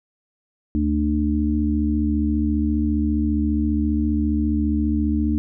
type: harmonic tone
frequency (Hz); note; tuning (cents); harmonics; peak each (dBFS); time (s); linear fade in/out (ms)
74.8; D2; +32; 1 / 3 / 4; -22 / -22 / -22; 0.75-5.38; 0
effects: none